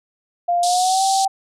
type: tone with pitch glide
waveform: sine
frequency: 698.5 to 775 Hz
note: F5 to G5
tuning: 0 to -20 cents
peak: -15 dBFS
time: 0.48-1.28 s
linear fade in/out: 10 ms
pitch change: +180 cents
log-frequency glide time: 0.62-1.03 s
type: band-pass noise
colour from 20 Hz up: pink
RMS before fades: -25 dBFS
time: 0.63-1.25 s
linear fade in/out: 2 ms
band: 3600 to 10000 Hz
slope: 48 dB/octave
effects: none